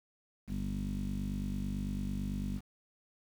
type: tone with low-pass filter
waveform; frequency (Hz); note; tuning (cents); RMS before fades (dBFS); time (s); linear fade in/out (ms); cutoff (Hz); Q
sawtooth; 49; G1; 0; -36; 0.47-2.61; 50; 220; 7.5
effects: 9-bit